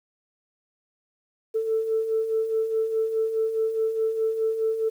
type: beating tone pair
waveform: sine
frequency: 440 / 444.8 Hz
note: A4 / A4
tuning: 0 / +19 cents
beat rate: 4.8 Hz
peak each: -30 / -22 dBFS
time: 1.54-4.9 s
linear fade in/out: 20 ms
effects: tanh soft clip ceiling -15 dBFS + 9-bit